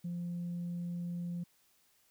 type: tone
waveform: sine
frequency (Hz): 173.9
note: F3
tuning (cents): -7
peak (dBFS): -34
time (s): 0.04-1.44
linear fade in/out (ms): 10
effects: tanh soft clip ceiling -33 dBFS + white hiss -70 dBFS RMS until 2.1 s